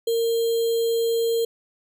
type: tone with sample-and-hold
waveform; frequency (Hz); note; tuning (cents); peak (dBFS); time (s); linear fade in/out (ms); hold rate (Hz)
sine; 459.8; A#4; -24; -19; 0.07-1.45; 5; 3675
effects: none